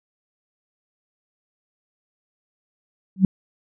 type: tone with exponential growth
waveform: sine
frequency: 190.1 Hz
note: F#3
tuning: 47 cents sharp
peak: -6 dBFS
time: 3.16-3.25 s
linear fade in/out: 2 ms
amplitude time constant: 19 ms
effects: none